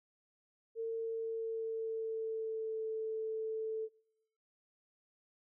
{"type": "tone with pitch glide", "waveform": "sine", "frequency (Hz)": [453.2, 440.8], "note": ["A#4", "A4"], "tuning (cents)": [-49, 3], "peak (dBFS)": -35, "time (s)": [0.75, 3.89], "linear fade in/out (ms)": 50, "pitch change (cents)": -48, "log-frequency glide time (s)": [0.97, 2.87], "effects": ["noise-tail reverb RT60 0.8 s tail -24 dB re dry"]}